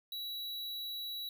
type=tone; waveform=square; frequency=3913 Hz; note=B7; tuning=17 cents flat; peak=-39 dBFS; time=0.12-1.29 s; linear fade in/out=2 ms; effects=none